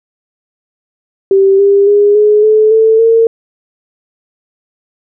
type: tone with pitch steps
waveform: sine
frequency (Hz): 389.2 / 399.4 / 410 / 420.8 / 431.8 / 443.2 / 454.9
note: G4 / G4 / G#4 / G#4 / A4 / A4 / A#4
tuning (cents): -12 / +32 / -22 / +23 / -33 / +13 / -42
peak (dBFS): -4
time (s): 1.31-3.27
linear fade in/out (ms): 2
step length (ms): 280
effects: none